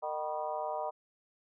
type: harmonic tone with a mistuned harmonic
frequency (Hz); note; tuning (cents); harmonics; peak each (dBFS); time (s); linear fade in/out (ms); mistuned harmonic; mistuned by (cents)
152.9; D#3; -30; 3 / 4 / 5 / 6 / 7 / 8; -44 / -37 / -38 / -39 / -48 / -47; 0.02-0.91; 20; 6; +100
effects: none